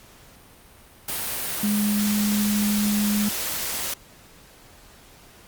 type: tone in noise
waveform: sine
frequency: 207.7 Hz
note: G#3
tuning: in tune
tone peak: -20 dBFS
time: 1.63-3.29 s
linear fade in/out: 5 ms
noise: white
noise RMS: -28 dBFS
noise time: 1.08-3.94 s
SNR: +5 dB
effects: pink hiss -50 dBFS RMS until 5.47 s + Opus 48 kbps